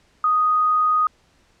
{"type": "tone", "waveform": "sine", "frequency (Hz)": 1244.5, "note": "D#6", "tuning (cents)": 0, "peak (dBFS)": -15, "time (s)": [0.24, 1.07], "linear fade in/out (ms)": 2, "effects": ["pink hiss -59 dBFS RMS until 1.6 s", "low-pass 7000 Hz 12 dB/octave"]}